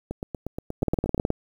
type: two click trains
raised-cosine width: 2 ms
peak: -17 / -9 dBFS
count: 10 / 10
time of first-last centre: 0.11-1.179 / 0.83-1.304 s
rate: 8.42 / 19 Hz
effects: 8-bit